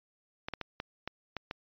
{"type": "clicks", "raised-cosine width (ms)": 0.3, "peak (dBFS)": -20, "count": 7, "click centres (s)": [0.485, 0.537, 0.613, 0.801, 1.076, 1.367, 1.511], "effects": ["resampled to 11025 Hz"]}